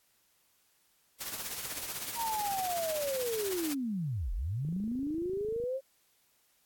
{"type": "noise with tremolo", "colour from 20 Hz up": "white", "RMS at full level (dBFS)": -36, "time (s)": [1.2, 3.74], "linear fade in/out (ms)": 10, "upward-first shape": "triangle", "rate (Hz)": 16, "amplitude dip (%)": 60}
{"type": "linear two-way sweep", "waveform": "sine", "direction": "down then up", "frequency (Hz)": [946, 36, 545], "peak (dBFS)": -31, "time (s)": [2.15, 5.81], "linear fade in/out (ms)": 50, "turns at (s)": 4.33}
{"type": "click train", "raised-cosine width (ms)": 3, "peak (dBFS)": -35, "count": 27, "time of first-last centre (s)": [4.65, 5.639], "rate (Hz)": 26.3}
{"effects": ["white hiss -70 dBFS RMS until 6.65 s", "AAC 64 kbps"]}